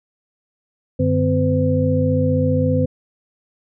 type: tone cluster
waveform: sine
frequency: 95.6 / 150.6 / 254.2 / 508 Hz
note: G2 / D3 / C4 / B4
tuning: -43 / +44 / -50 / +49 cents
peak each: -20 dBFS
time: 0.99-2.86 s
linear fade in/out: 10 ms
effects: none